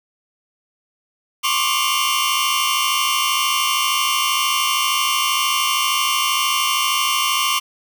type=tone cluster; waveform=sawtooth; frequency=1055 / 1108 / 1190 / 2780 / 3033 Hz; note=C6 / C#6 / D6 / F7 / F#7; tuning=+14 / -1 / +22 / -9 / +42 cents; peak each=-20 dBFS; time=1.43-7.6 s; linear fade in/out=20 ms; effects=8-bit